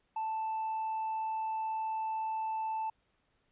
triangle tone with hard clipping, 881 Hz, A5, 2 cents sharp, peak -33 dBFS, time 0.16-2.9 s, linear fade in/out 5 ms, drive 5 dB, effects pink hiss -75 dBFS RMS until 3.51 s + resampled to 8000 Hz

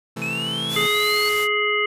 sawtooth chord, A minor, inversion first, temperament just, 132 / 165 / 220 Hz, C3 / E3 / A3, +16 / +2 / 0 cents, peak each -30 / -28 / -28 dBFS, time 0.16-0.87 s, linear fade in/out 10 ms
triangle linear sweep, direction up, 2500 to 4435 Hz, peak -23 dBFS, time 0.22-1.29 s, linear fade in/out 0 ms
white noise, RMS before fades -31 dBFS, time 0.68-1.48 s, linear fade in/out 50 ms
harmonic tone, 418.5 Hz, G#4, 13 cents sharp, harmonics 1 / 3 / 5 / 7, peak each -24 / -25 / -21 / -27 dBFS, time 0.76-1.86 s, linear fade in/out 5 ms
effects resampled to 32000 Hz

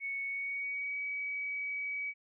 sine tone with pitch glide, 2217 to 2273 Hz, C#7 to C#7, 0 to +43 cents, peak -34 dBFS, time 0-2.14 s, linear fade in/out 50 ms, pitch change +43 cents, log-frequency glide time 0.25-0.99 s, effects none

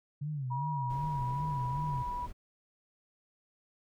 sine tone with vibrato, 138.59 Hz, C#3, in tune, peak -33 dBFS, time 0.21-2.03 s, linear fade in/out 10 ms, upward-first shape sine, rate 2.6 Hz, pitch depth 170 cents each way
sine tone with pitch glide, 962 to 977.7 Hz, B5 to B5, -46 to -18 cents, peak -34 dBFS, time 0.5-2.27 s, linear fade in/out 20 ms, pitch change +28 cents, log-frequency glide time 1.12-1.34 s
brown noise, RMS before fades -44 dBFS, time 0.89-2.33 s, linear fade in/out 20 ms
effects none

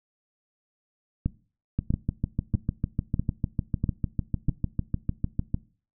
two click trains, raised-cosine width 5 ms, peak -12 / -12 dBFS, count 26 / 6, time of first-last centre 1.79-5.544 / 1.26-4.486 s, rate 6.66 / 1.55 Hz, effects noise-tail reverb RT60 0.4 s tail -20 dB re dry

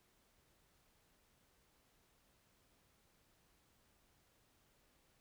silence, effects pink hiss -74 dBFS RMS until 5.2 s

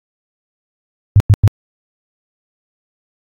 sine tone bursts, 102.3 Hz, G#2, 26 cents flat, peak -3 dBFS, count 3, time 1.16-1.477 s, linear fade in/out 0 ms, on 41 ms, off 97 ms, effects AAC 48 kbps

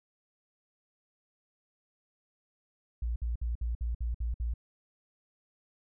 sine tone bursts, 58.4 Hz, A#1, 4 cents sharp, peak -29 dBFS, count 8, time 3.02-4.539 s, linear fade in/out 5 ms, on 140 ms, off 57 ms, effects none

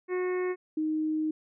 harmonic tone, 364.6 Hz, F#4, 25 cents flat, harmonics 1 / 2 / 3 / 4 / 5 / 6 / 7, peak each -27 / -45 / -41 / -50 / -42 / -43 / -55 dBFS, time 0.08-0.56 s, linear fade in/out 50 ms
sine tone, 311.1 Hz, D#4, in tune, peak -26 dBFS, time 0.77-1.31 s, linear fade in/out 5 ms
effects none

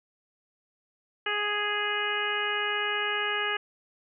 harmonic tone, 415.3 Hz, G#4, in tune, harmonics 1 / 2 / 3 / 4 / 5 / 6 / 7, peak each -35 / -37 / -34 / -31 / -35 / -36 / -33 dBFS, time 1.26-3.57 s, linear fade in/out 5 ms, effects none

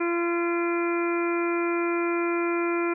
harmonic tone, 342.5 Hz, F4, 34 cents flat, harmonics 1 / 2 / 3 / 4 / 5 / 6 / 7, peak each -24 / -36 / -34 / -33 / -41 / -39 / -34 dBFS, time 0-2.94 s, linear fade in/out 10 ms, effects none

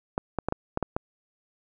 clicks, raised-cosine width 1 ms, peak -12 dBFS, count 7, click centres 0.179 / 0.387 / 0.486 / 0.524 / 0.774 / 0.827 / 0.965 s, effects none

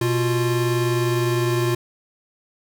square tone pair together, 123.21 / 349.9 Hz, B2 / F4, -4 / +3 cents, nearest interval octave + tritone, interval 1807 cents, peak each -22 dBFS, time 0.01-1.75 s, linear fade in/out 5 ms, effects none

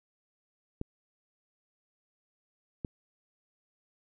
clicks, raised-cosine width 3 ms, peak -21 dBFS, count 2, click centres 0.814 / 2.848 s, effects none

